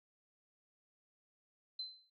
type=tone with exponential decay; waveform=sine; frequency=4070 Hz; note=C8; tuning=49 cents flat; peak=-37 dBFS; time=1.79-2.1 s; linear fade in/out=5 ms; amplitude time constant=67 ms; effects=noise-tail reverb RT60 0.1 s tail -26 dB re dry + AAC 64 kbps